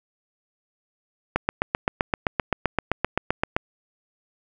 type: click train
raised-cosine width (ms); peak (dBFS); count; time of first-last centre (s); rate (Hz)
0.5; -5; 18; 1.36-3.565; 7.71
effects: none